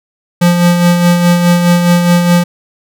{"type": "tone with tremolo", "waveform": "square", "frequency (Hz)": 174.61, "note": "F3", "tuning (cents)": 0, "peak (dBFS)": -5, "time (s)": [0.41, 2.44], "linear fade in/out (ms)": 10, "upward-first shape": "sine", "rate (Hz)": 4.8, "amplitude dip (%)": 45, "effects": []}